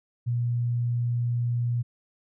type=tone; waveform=sine; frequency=120 Hz; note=B2; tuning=49 cents flat; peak=-23 dBFS; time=0.26-1.83 s; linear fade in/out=20 ms; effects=none